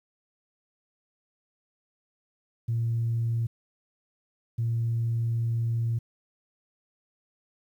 sine tone pair in turn, 115.7 / 115.7 Hz, A#2 / A#2, -13 / -13 cents, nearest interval unison, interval 0 cents, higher neither, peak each -23 dBFS, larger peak neither, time 2.68-3.47 / 4.58-5.99 s, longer second, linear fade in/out 10 ms, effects tanh soft clip ceiling -20 dBFS + 10-bit

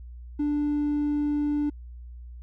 triangle tone, 293.7 Hz, D4, in tune, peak -20 dBFS, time 0.39-1.7 s, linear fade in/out 10 ms, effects tanh soft clip ceiling -18 dBFS + added 60 Hz sine -39 dBFS peak until 2.42 s

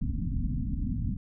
pink low-pass noise, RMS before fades -30 dBFS, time 0.01-1.17 s, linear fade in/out 5 ms, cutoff 270 Hz, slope 96 dB/octave, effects none

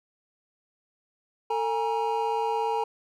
triangle tone cluster, 449 / 827 / 944 Hz, A4 / G#5 / A#5, +35 / -8 / +22 cents, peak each -27 dBFS, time 1.5-2.84 s, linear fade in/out 5 ms, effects none

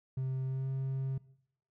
triangle tone with pitch glide, 131.4 to 133.62 Hz, C3 to C3, +8 to +37 cents, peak -29 dBFS, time 0.17-1.18 s, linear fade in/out 5 ms, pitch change +29 cents, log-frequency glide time 0.45-0.69 s, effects noise-tail reverb RT60 0.7 s tail -21 dB re dry + tanh soft clip ceiling -25 dBFS

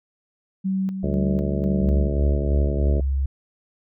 sine tone with tremolo, 190.9 Hz, G3, 46 cents flat, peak -20 dBFS, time 0.64-2.09 s, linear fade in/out 20 ms, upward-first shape square, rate 2 Hz, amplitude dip 50%
harmonic tone, 71.2 Hz, C#2, 47 cents sharp, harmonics 1 / 2 / 3 / 4 / 5 / 6 / 7 / 8 / 9, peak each -26 / -28 / -31 / -34 / -31 / -33 / -37 / -34 / -35 dBFS, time 1.03-3.01 s, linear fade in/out 5 ms
sine tone, 68 Hz, C#2, 33 cents flat, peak -19 dBFS, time 1.81-3.26 s, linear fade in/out 5 ms
effects none

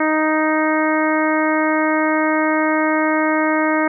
harmonic tone, 311.1 Hz, D#4, in tune, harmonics 1 / 2 / 3 / 4 / 5 / 6 / 7, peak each -18 / -21 / -23 / -24 / -25 / -26 / -26 dBFS, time 0-3.88 s, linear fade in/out 5 ms, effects none

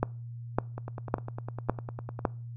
two click trains, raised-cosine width 1 ms, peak -10 / -23 dBFS, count 5 / 15, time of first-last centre 0.03-2.252 / 0.78-2.191 s, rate 1.8 / 9.92 Hz, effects noise-tail reverb RT60 0.4 s tail -24 dB re dry + added 118 Hz sine -38 dBFS peak until 2.56 s

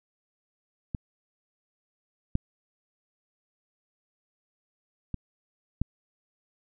clicks, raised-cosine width 5 ms, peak -18 / -12 / -19 / -13 dBFS, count 4, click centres 0.948 / 2.354 / 5.143 / 5.816 s, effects none

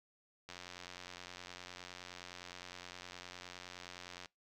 click train, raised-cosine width 0.2 ms, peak -30 dBFS, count 339, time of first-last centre 0.49-4.258 s, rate 89.7 Hz, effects noise-tail reverb RT60 0.2 s tail -25 dB re dry

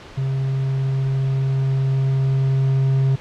triangle tone with level ramp, 134.2 Hz, C3, 44 cents sharp, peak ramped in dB -17 to -12 dBFS, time 0.17-3.16 s, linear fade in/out 10 ms, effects pink hiss -40 dBFS RMS until 3.2 s + low-pass 4000 Hz 12 dB/octave

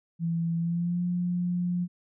sine tone with pitch glide, 167.1 to 177.04 Hz, E3 to F3, +24 to +24 cents, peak -25 dBFS, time 0.19-1.88 s, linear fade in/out 50 ms, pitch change +100 cents, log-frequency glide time 0.58-1.03 s, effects none

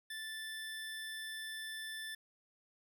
25% pulse tone, 1760 Hz, A6, in tune, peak -38 dBFS, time 0.1-2.15 s, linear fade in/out 5 ms, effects none

